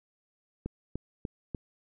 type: click train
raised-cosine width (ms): 3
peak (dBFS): -21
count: 4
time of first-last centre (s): 0.66-1.548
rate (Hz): 3.38
effects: none